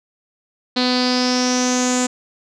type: tone with low-pass filter sweep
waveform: sawtooth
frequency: 250.5 Hz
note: B3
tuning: 25 cents sharp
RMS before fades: -18 dBFS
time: 0.76-2.07 s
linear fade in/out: 10 ms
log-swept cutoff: 4200 to 7300 Hz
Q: 7.8
effects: none